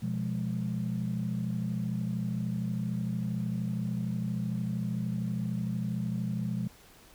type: chord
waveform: sine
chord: F diminished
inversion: second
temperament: equal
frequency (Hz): 123.47 / 174.61 / 207.7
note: Cb3 / F3 / Ab3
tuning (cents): 0 / 0 / 0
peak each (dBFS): -33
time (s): 0.02-6.68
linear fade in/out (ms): 10
effects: tanh soft clip ceiling -22 dBFS + pink hiss -56 dBFS RMS until 7.14 s